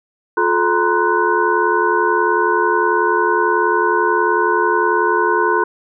sine tone cluster, 354 / 432.5 / 944 / 1035 / 1488 Hz, F4 / A4 / A#5 / C6 / F#6, +23 / -30 / +22 / -19 / +9 cents, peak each -19 dBFS, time 0.37-5.64 s, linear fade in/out 5 ms, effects none

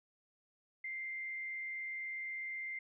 sine tone with frequency modulation, 2092 Hz, C7, 1 cent flat, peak -39 dBFS, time 0.84-2.79 s, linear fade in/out 5 ms, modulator 84.3 Hz, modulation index 0.4, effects none

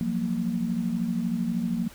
sine tone cluster, 175.1 / 187.9 / 231.5 Hz, F3 / F#3 / A#3, +5 / +27 / -12 cents, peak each -30 / -31 / -27 dBFS, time 0.01-1.88 s, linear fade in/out 0 ms, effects pink hiss -49 dBFS RMS until 1.94 s

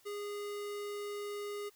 square tone, 410.8 Hz, G#4, 19 cents flat, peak -39 dBFS, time 0.05-1.7 s, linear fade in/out 20 ms, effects white hiss -66 dBFS RMS until 1.75 s

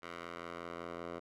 10% pulse tone with band-pass filter sweep, 85.3 Hz, F2, 40 cents flat, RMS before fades -45 dBFS, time 0.02-1.2 s, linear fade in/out 20 ms, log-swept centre 1600 to 750 Hz, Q 0.91, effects none

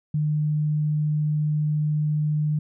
sine tone, 151.2 Hz, D#3, 49 cents flat, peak -20 dBFS, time 0.14-2.59 s, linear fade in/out 5 ms, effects none

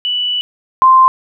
sine tone pair in turn, 2962 / 1044.3 Hz, F#7 / C6, +1 / -4 cents, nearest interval octave + tritone, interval 1805 cents, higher first, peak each -14 / -4 dBFS, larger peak second, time 0.05-0.41 / 0.82-1.08 s, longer first, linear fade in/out 0 ms, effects none

